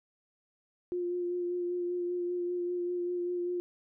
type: tone with vibrato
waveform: sine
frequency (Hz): 353.4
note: F4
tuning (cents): +21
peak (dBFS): -30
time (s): 0.92-3.6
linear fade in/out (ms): 0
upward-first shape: sine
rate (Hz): 5.1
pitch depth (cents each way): 17
effects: none